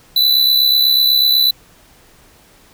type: tone with amplitude modulation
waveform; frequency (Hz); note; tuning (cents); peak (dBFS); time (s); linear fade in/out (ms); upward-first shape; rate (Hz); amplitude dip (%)
square; 3986; B7; +15; -8; 0.16-1.51; 5; sine; 68.1; 55
effects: pink hiss -48 dBFS RMS until 2.73 s